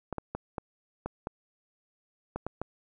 clicks, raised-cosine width 1 ms, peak -19 dBFS, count 9, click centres 0.127 / 0.183 / 0.35 / 0.582 / 1.06 / 1.271 / 2.36 / 2.466 / 2.616 s, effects none

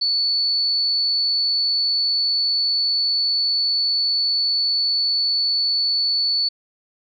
sine tone, 4455 Hz, C#8, 8 cents sharp, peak -17 dBFS, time 0.01-6.49 s, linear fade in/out 10 ms, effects none

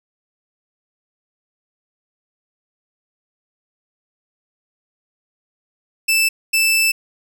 sawtooth tone bursts at uneven times, 2643 Hz, E7, 4 cents sharp, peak -10 dBFS, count 2, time 6.08-6.29 / 6.53-6.92 s, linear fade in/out 10 ms, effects none

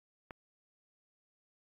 click, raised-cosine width 0.5 ms, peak -29 dBFS, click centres 0.308 s, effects AAC 48 kbps

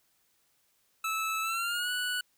25% pulse tone with pitch glide, 1308 to 1476.7 Hz, E6 to F#6, -14 to -4 cents, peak -26 dBFS, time 1.04-2.21 s, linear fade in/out 5 ms, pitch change +210 cents, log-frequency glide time 1.42-1.91 s, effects white hiss -71 dBFS RMS until 2.37 s

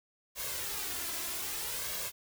white noise with flanger, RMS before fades -37 dBFS, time 0.35-2.12 s, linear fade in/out 50 ms, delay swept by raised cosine 1.8 to 3 ms, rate 0.63 Hz, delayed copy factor +0.55, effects none

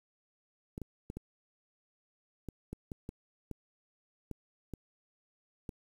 clicks, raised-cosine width 3 ms, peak -27 dBFS, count 12, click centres 0.779 / 0.817 / 1.101 / 1.17 / 2.487 / 2.73 / 2.918 / 3.091 / 3.513 / 4.313 / 4.737 / 5.692 s, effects 9-bit

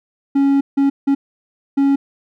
triangle tone bursts at uneven times, 277.2 Hz, C#4, in tune, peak -9 dBFS, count 4, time 0.35-0.61 / 0.77-0.9 / 1.07-1.15 / 1.77-1.96 s, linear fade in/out 10 ms, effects none

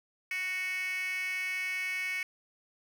10% pulse tone with high-pass filter, 369.6 Hz, F#4, 2 cents flat, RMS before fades -34 dBFS, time 0.31-2.23 s, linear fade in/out 2 ms, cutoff 2200 Hz, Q 7.3, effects 11-bit

